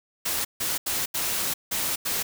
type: noise bursts at uneven times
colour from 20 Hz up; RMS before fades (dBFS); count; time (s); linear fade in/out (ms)
white; -27; 6; 0.25-0.45 / 0.6-0.78 / 0.86-1.06 / 1.14-1.54 / 1.71-1.96 / 2.05-2.23; 10
effects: none